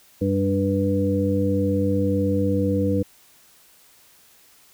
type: harmonic tone with a mistuned harmonic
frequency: 98 Hz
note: G2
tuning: in tune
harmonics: 1 / 2 / 3 / 5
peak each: -24 / -24 / -24 / -24 dBFS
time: 0.21-3.03 s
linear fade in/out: 10 ms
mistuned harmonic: 1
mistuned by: -31 cents
effects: white hiss -54 dBFS RMS until 4.73 s